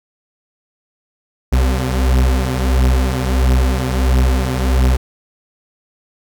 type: beating tone pair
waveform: 40% pulse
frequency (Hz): 63 / 64.5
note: B1 / C2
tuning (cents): +35 / -24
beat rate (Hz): 1.5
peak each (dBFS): -16 / -13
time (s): 1.52-4.97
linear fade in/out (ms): 10
effects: none